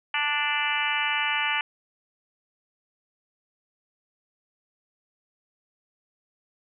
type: harmonic tone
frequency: 293.7 Hz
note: D4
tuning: in tune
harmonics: 3 / 4 / 5 / 6 / 7 / 8 / 9 / 10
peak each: -31 / -34 / -33 / -31 / -32 / -30 / -32 / -31 dBFS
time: 0.14-1.61 s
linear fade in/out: 2 ms
effects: none